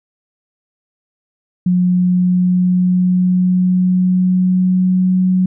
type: tone with pitch glide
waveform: sine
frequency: 180.1 to 184.63 Hz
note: F#3 to F#3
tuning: -46 to -3 cents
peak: -10 dBFS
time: 1.66-5.46 s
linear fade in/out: 5 ms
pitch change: +43 cents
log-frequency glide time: 1.82-5.2 s
effects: none